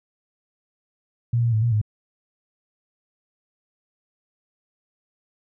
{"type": "tone with pitch steps", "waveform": "sine", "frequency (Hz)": [118.4, 117.5, 109.1, 118.4, 106.6], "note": ["A#2", "A#2", "A2", "A#2", "G#2"], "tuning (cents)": [27, 14, -14, 27, 46], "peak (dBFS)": -17, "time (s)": [1.33, 1.815], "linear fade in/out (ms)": 5, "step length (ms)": 97, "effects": []}